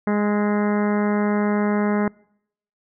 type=harmonic tone with a mistuned harmonic; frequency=207.3 Hz; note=G#3; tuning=3 cents flat; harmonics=1 / 2 / 3 / 4 / 5 / 6 / 7 / 8 / 9 / 10; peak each=-19 / -25 / -29 / -31 / -33 / -35 / -36 / -37 / -38 / -39 dBFS; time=0.07-2.08 s; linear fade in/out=2 ms; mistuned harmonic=6; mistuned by=+26 cents; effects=noise-tail reverb RT60 0.7 s tail -25 dB re dry